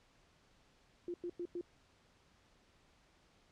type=tone bursts; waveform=sine; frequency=349.2 Hz; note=F4; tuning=in tune; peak=-38 dBFS; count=4; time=1.08-1.611 s; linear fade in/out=2 ms; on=60 ms; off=97 ms; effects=pink hiss -69 dBFS RMS until 3.51 s + low-pass 6000 Hz 12 dB/octave